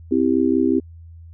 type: chord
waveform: sine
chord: C major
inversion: none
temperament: just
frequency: 261.6 / 327 / 392.4 Hz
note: C4 / E4 / G4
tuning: 0 / -14 / +2 cents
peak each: -18 / -19 / -21 dBFS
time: 0.11-0.8 s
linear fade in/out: 10 ms
effects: added 83 Hz sine -38 dBFS peak until 1.33 s